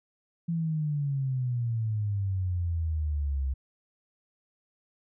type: exponential sweep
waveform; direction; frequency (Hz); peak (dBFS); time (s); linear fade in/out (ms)
sine; down; 170 to 65.4; -26; 0.48-3.54; 10
effects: none